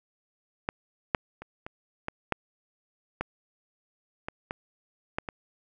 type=clicks; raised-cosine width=0.5 ms; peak=-12 / -7 / -26 / -23 / -16 / -10 / -14 / -18 / -17 / -13 / -19 dBFS; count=11; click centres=0.689 / 1.148 / 1.42 / 1.665 / 2.084 / 2.323 / 3.21 / 4.285 / 4.509 / 5.185 / 5.288 s; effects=none